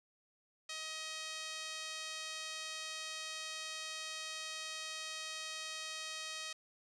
5% pulse tone with band-pass filter, 631 Hz, D#5, 24 cents sharp, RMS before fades -44 dBFS, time 0.69-6.53 s, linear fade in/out 5 ms, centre 3200 Hz, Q 0.5, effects resampled to 32000 Hz

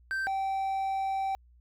triangle tone pair in turn, 1559 / 775.2 Hz, G6 / G5, -10 / -20 cents, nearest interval octave, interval 1210 cents, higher first, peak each -27 / -26 dBFS, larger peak second, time 0.11-0.27 / 0.27-1.35 s, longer second, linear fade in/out 0 ms, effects added 60 Hz sine -56 dBFS peak until 1.6 s

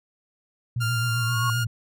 sine tone with vibrato, 116.54 Hz, A#2, in tune, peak -23 dBFS, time 0.76-1.67 s, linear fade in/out 5 ms, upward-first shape sine, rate 7.6 Hz, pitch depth 72 cents each way
sawtooth tone with pitch glide, 1396.9 to 1418 Hz, F6 to F6, 0 to +26 cents, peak -23 dBFS, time 0.8-1.65 s, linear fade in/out 20 ms, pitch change +26 cents, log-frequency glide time 1.27-1.37 s
sine tone with exponential growth, 1100 Hz, C#6, 14 cents flat, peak -22 dBFS, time 0.9-1.5 s, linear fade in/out 1 ms, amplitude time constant 130 ms
effects none

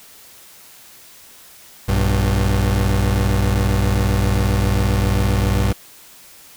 30% pulse tone pair together, 60.18 / 97.8 Hz, B1 / G2, -44 / -4 cents, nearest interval minor sixth, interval 840 cents, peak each -15 dBFS, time 1.88-5.73 s, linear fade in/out 10 ms, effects white hiss -44 dBFS RMS until 6.56 s

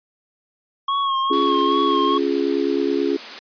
square tone with vibrato, 1092 Hz, C#6, 26 cents flat, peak -19 dBFS, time 0.88-2.18 s, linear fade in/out 5 ms, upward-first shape sine, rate 2.4 Hz, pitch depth 39 cents each way
sine chord, Db major, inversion none, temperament just, 277.2 / 346.5 / 415.8 Hz, Db4 / F4 / Ab4, 0 / -14 / +2 cents, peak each -22 / -22 / -22 dBFS, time 1.3-3.17 s, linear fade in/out 10 ms
white high-pass noise, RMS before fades -33 dBFS, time 1.33-3.39 s, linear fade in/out 0 ms, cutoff 200 Hz, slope 96 dB/octave
effects resampled to 11025 Hz

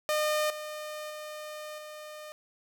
sawtooth tone with level steps, 608 Hz, D#5, 40 cents flat, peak -22 / -33 / -35 / -38 dBFS, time 0.09-2.32 s, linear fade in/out 0 ms, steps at 0.5 / 1.1 / 1.78 s, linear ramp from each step 2 ms, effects none

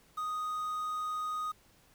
triangle tone with quantisation, 1244.5 Hz, D#6, in tune, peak -31 dBFS, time 0.17-1.52 s, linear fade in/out 10 ms, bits 9, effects pink hiss -64 dBFS RMS until 1.94 s

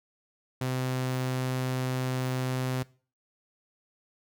sawtooth tone, 128.7 Hz, C3, 28 cents flat, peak -24 dBFS, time 0.61-2.83 s, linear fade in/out 5 ms, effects noise-tail reverb RT60 0.4 s tail -21 dB re dry

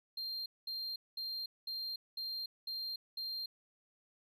triangle tone bursts, 4186 Hz, C8, in tune, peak -37 dBFS, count 7, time 0.17-3.46 s, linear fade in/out 5 ms, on 290 ms, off 210 ms, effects none

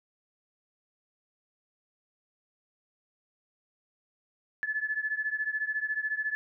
sine beating tone pair, 1722 / 1736 Hz, A6 / A6, -38 / -24 cents, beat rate 14 Hz, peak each -31 / -33 dBFS, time 4.63-6.35 s, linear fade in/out 0 ms, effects none

